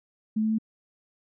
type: tone with pitch steps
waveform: sine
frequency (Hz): 216.7 / 218.6 / 220.5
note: A3 / A3 / A3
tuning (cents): -26 / -11 / +4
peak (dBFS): -22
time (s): 0.36-0.585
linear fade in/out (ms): 10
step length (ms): 75
effects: none